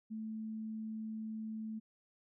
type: tone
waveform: sine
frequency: 219.2 Hz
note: A3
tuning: 6 cents flat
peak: -39 dBFS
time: 0.1-1.8 s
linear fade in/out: 20 ms
effects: none